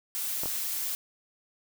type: noise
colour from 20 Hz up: blue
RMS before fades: -32 dBFS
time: 0.15-0.95 s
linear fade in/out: 0 ms
type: clicks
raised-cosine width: 1 ms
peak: -22 dBFS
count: 2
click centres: 0.435 / 0.458 s
effects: none